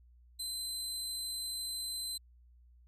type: tone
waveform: 25% pulse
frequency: 4063 Hz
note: B7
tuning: 48 cents sharp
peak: -32 dBFS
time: 0.39-2.18 s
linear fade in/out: 10 ms
effects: added 60 Hz sine -58 dBFS peak until 2.87 s